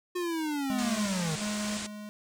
square linear sweep, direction down, 362.4 to 150 Hz, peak -30 dBFS, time 0.15-1.36 s, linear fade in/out 10 ms
square tone with tremolo, 209.5 Hz, G#3, 15 cents sharp, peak -32 dBFS, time 0.7-2.09 s, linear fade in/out 0 ms, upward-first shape square, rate 1.4 Hz, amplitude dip 60%
white low-pass noise, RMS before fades -38 dBFS, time 0.78-1.87 s, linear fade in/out 10 ms, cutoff 8800 Hz, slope 48 dB/octave
effects none

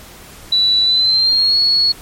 sine tone with pitch glide, 3951 to 4359 Hz, B7 to C#8, 0 to -30 cents, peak -10 dBFS, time 0.52-1.92 s, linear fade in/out 5 ms, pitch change +170 cents, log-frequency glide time 0.83-1.59 s, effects pink hiss -38 dBFS RMS until 2.01 s + MP3 64 kbps

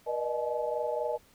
sine tone cluster, 480.1 / 601 / 625 / 856 Hz, B4 / D5 / D#5 / A5, -49 / +40 / +8 / -48 cents, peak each -33 / -34 / -35 / -36 dBFS, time 0.06-1.18 s, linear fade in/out 20 ms, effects pink hiss -61 dBFS RMS until 1.34 s

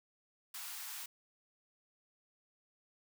white high-pass noise, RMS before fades -45 dBFS, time 0.54-1.06 s, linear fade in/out 5 ms, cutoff 770 Hz, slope 48 dB/octave, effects none

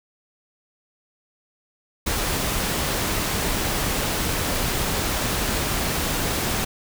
pink noise, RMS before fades -24 dBFS, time 2.06-6.65 s, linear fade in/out 10 ms, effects none

